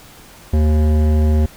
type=tone with hard clipping; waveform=triangle; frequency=76.6 Hz; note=D#2; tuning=27 cents flat; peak=-13 dBFS; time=0.53-1.46 s; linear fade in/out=5 ms; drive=18 dB; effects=pink hiss -42 dBFS RMS until 1.56 s